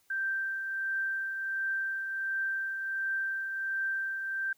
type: tone with tremolo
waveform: sine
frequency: 1568 Hz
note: G6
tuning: in tune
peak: -28 dBFS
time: 0.1-4.53 s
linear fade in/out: 5 ms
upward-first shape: triangle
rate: 1.4 Hz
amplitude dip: 45%
effects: white hiss -69 dBFS RMS until 4.57 s